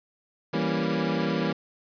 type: chord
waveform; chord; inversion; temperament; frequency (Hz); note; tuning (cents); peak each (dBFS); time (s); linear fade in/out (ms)
25% pulse; E diminished seventh; none; equal with one note detuned; 164.81 / 196 / 233.1 / 275.4; E3 / G3 / Bb3 / Db4; 0 / 0 / 0 / -11; -25 / -26 / -26 / -29; 0.53-1.53; 10
effects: resampled to 11025 Hz + 8-bit